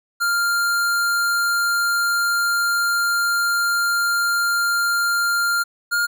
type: tone pair in turn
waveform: square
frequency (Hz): 1396.9 / 1414.8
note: F6 / F6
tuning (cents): 0 / +22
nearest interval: unison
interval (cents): 22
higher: second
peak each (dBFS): -18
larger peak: neither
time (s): 0.2-5.64 / 5.91-6.07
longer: first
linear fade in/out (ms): 20
effects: none

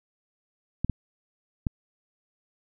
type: clicks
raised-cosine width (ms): 5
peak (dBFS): -13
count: 3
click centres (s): 0.846 / 0.897 / 1.668
effects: none

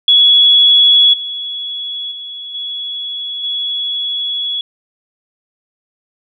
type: tone with level steps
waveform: sine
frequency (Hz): 3372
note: G#7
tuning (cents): +26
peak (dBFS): -5 / -20 / -25 / -20 / -16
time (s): 0.08-4.61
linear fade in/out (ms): 2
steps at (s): 1.13 / 2.11 / 2.54 / 3.43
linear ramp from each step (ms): 10
effects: none

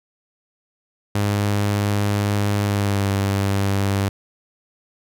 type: tone with pitch glide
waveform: sawtooth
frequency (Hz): 102.3 to 98.87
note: G#2 to G2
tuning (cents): -26 to +15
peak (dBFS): -14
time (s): 1.15-4.09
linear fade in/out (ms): 5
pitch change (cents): -59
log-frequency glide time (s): 2.63-3.09
effects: none

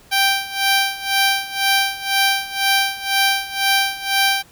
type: tone with tremolo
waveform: 10% pulse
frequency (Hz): 784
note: G5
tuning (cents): 0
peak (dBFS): -5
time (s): 0.11-4.43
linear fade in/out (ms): 20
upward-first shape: sine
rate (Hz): 2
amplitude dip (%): 85
effects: pink hiss -49 dBFS RMS until 4.51 s

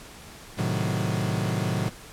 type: chord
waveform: 40% pulse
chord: A diminished seventh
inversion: none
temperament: equal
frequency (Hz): 110 / 130.81 / 155.56 / 185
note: A2 / C3 / Eb3 / Gb3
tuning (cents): 0 / 0 / 0 / 0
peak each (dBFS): -28 / -30 / -30 / -29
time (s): 0.57-1.9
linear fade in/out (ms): 20
effects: pink hiss -45 dBFS RMS until 2.12 s + low-pass 12000 Hz 12 dB/octave

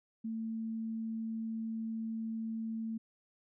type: tone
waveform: sine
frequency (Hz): 223.9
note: A3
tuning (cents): +30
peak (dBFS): -35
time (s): 0.24-2.98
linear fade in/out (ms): 10
effects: none

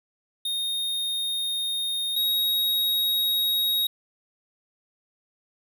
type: tone pair in turn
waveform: square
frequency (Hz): 3698 / 3782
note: A#7 / A#7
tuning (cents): -15 / +24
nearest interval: unison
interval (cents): 39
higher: second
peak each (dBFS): -26 / -22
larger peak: second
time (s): 0.45-2.16 / 2.16-3.87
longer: neither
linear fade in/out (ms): 5
effects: none

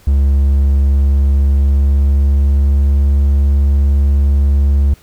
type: tone with pitch glide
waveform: triangle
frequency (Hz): 69.3 to 70.06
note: C#2 to C#2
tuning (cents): 0 to +19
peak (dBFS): -6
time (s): 0.07-4.94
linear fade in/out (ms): 5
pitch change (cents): +19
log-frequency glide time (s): 1.14-2.82
effects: pink hiss -47 dBFS RMS until 5.02 s

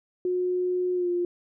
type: tone with pitch glide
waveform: sine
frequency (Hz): 362.2 to 351.7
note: F#4 to F4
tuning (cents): -37 to +12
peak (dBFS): -23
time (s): 0.25-1.25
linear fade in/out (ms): 2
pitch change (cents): -51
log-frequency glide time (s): 0.94-1.09
effects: none

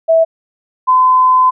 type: tone pair in turn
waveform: sine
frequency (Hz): 653 / 1020.7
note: E5 / C6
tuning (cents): -17 / -43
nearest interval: minor sixth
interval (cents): 774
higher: second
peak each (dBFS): -6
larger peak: neither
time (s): 0.08-0.25 / 0.87-1.51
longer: second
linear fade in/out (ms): 20
effects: none

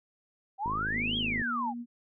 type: exponential two-way sweep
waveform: sine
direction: up then down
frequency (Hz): 756 to 3355 to 756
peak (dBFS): -29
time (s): 0.58-1.74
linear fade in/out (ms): 50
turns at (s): 1.17
type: click train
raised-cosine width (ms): 3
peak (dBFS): -26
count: 41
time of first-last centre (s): 0.66-1.416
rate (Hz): 52.9
type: tone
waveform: sine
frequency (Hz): 238.5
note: A#3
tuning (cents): +40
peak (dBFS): -35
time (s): 0.91-1.86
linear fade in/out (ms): 50
effects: none

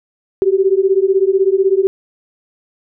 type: beating tone pair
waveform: sine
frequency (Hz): 377.6 / 393.6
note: F#4 / G4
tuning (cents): +35 / +7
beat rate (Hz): 16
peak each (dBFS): -13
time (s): 0.42-1.87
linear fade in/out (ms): 0
effects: none

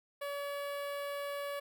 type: tone with notch filter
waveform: sawtooth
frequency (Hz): 569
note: C#5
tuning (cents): +45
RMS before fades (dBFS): -39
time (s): 0.21-1.6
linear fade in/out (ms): 10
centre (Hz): 6300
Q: 0.86
effects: none

